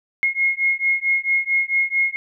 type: beating tone pair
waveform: sine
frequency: 2154 / 2158.5 Hz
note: C7 / C#7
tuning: +50 / -47 cents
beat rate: 4.5 Hz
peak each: -20 dBFS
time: 0.23-2.16 s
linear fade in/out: 0 ms
effects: none